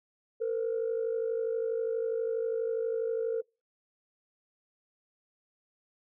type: tone pair together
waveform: sine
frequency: 453.7 / 506 Hz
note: A#4 / B4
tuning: -47 / +42 cents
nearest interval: major second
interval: 189 cents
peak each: -28 / -34 dBFS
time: 0.4-3.42 s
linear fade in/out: 20 ms
effects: noise-tail reverb RT60 0.3 s tail -26 dB re dry + tanh soft clip ceiling -23 dBFS